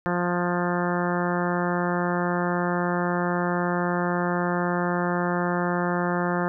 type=harmonic tone; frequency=176.2 Hz; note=F3; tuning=16 cents sharp; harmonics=1 / 2 / 3 / 4 / 5 / 6 / 7 / 8 / 9 / 10; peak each=-26 / -29 / -31 / -32 / -33 / -34 / -34 / -35 / -36 / -36 dBFS; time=0.06-6.48 s; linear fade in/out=0 ms; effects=none